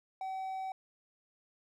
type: tone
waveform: triangle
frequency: 762 Hz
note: G5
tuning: 49 cents flat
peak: -34 dBFS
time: 0.21-0.72 s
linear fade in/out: 2 ms
effects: none